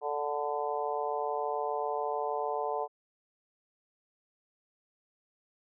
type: harmonic tone with a mistuned harmonic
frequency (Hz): 146.83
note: D3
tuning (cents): 0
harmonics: 3 / 4 / 5 / 6 / 7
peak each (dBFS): -35 / -37 / -35 / -37 / -39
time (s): 0.01-2.88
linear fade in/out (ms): 50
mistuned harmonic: 7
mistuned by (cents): -20
effects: none